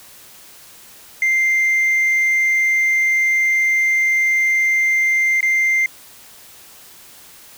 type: tone with dropouts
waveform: sine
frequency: 2093 Hz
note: C7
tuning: in tune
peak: -11 dBFS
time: 1.22-5.86 s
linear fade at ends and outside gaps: 2 ms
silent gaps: 5.407-5.428 s
effects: tanh soft clip ceiling -12 dBFS + white hiss -43 dBFS RMS until 7.57 s